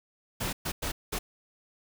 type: noise bursts at uneven times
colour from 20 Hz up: pink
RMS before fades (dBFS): -32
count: 4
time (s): 0.4-0.53 / 0.65-0.72 / 0.82-0.92 / 1.12-1.19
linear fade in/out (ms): 10
effects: none